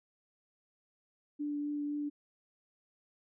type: tone with vibrato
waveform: sine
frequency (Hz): 292.5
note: D4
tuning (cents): -7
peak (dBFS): -33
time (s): 1.39-2.1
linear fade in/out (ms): 20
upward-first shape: triangle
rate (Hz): 3.9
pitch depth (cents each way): 11
effects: none